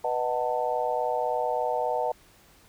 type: chord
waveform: sine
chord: B dominant seventh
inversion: none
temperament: just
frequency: 493.9 / 617.4 / 740.8 / 889 Hz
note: B4 / D#5 / F#5 / A5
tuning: 0 / -14 / +2 / +18 cents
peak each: -30 dBFS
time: 0.04-2.12 s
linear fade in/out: 5 ms
effects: pink hiss -57 dBFS RMS until 2.68 s